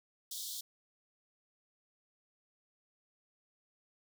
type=high-pass noise; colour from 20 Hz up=pink; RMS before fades=-42 dBFS; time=0.31-0.61 s; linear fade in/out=5 ms; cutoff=3300 Hz; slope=96 dB/octave; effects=none